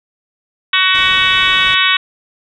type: harmonic tone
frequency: 374.8 Hz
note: F#4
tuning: 22 cents sharp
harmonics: 3 / 4 / 5 / 6 / 7 / 8 / 9 / 10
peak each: -18 / -18 / -18 / -18 / -18 / -18 / -18 / -18 dBFS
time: 0.73-1.97 s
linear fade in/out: 5 ms
type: low-pass noise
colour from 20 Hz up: pink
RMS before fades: -31 dBFS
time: 0.94-1.75 s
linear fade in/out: 10 ms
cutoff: 7800 Hz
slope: 24 dB/octave
effects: none